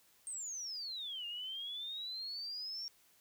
sine exponential two-way sweep, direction down then up, 8600 to 2800 to 5580 Hz, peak -40 dBFS, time 0.27-2.88 s, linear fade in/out 0 ms, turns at 1.26 s, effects white hiss -68 dBFS RMS until 3.2 s

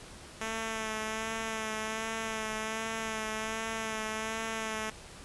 5% pulse tone with vibrato, 220.7 Hz, A3, 5 cents sharp, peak -22 dBFS, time 0.41-4.9 s, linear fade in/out 2 ms, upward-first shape sine, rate 1.3 Hz, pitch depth 25 cents each way, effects pink hiss -49 dBFS RMS until 5.24 s + resampled to 24000 Hz

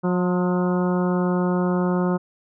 harmonic tone with a mistuned harmonic, 180.1 Hz, F#3, 46 cents flat, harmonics 1 / 2 / 3 / 4 / 5 / 6 / 7 / 8, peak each -20 / -25 / -29 / -34 / -33 / -35 / -34 / -39 dBFS, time 0.03-2.18 s, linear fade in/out 20 ms, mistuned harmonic 6, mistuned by -44 cents, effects none

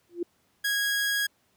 sine tone with exponential growth, 346.6 Hz, F4, 13 cents flat, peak -23 dBFS, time 0.09-0.23 s, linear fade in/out 5 ms, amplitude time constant 30 ms
sawtooth tone, 1649 Hz, G#6, 13 cents flat, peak -21 dBFS, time 0.64-1.27 s, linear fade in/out 10 ms
effects pink hiss -68 dBFS RMS until 1.56 s + high-pass 80 Hz 12 dB/octave

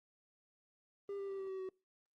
triangle tone with pitch steps, 399.8 / 395 / 390.2 / 385.5 / 380.9 / 376.3 Hz, G4 / G4 / G4 / G4 / G4 / F#4, +34 / +13 / -8 / -29 / -50 / +29 cents, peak -38 dBFS, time 1.09-1.69 s, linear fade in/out 2 ms, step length 100 ms, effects noise-tail reverb RT60 0.3 s tail -26 dB re dry + Opus 24 kbps

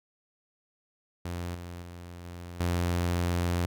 sawtooth tone with level steps, 87.31 Hz, F2, in tune, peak -29 / -35 / -38 / -36 / -22 dBFS, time 1.25-3.66 s, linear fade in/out 5 ms, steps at 1.55 / 1.82 / 2.25 / 2.6 s, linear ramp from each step 2 ms, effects none

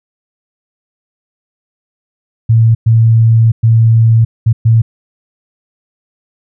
sine tone bursts at uneven times, 113.5 Hz, A#2, 46 cents flat, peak -4 dBFS, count 5, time 2.49-2.75 / 2.86-3.52 / 3.63-4.25 / 4.46-4.53 / 4.65-4.82 s, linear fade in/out 10 ms, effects none

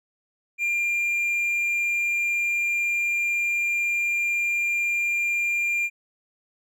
triangle tone, 2394 Hz, D7, 33 cents sharp, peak -20 dBFS, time 0.58-5.9 s, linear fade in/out 50 ms, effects none

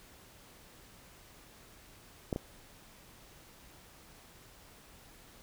clicks, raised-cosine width 2 ms, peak -18 / -21 dBFS, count 2, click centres 2.328 / 2.361 s, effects pink hiss -57 dBFS RMS until 5.42 s

